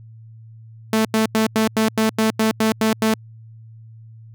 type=tone bursts; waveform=sawtooth; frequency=220 Hz; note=A3; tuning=in tune; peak=-11 dBFS; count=11; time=0.93-3.14 s; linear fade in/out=2 ms; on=120 ms; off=89 ms; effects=added 112 Hz sine -39 dBFS peak until 4.34 s